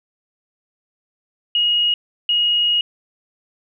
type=tone bursts at uneven times; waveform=sine; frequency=2882 Hz; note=F#7; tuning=46 cents flat; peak=-14 dBFS; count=2; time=1.55-1.94 / 2.29-2.81 s; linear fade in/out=2 ms; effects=none